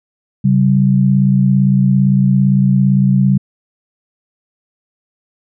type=tone pair together; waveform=sine; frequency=135.4 / 193.07 Hz; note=C#3 / G3; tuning=-40 / -26 cents; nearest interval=tritone; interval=614 cents; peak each=-11 dBFS; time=0.44-3.38 s; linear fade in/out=10 ms; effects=none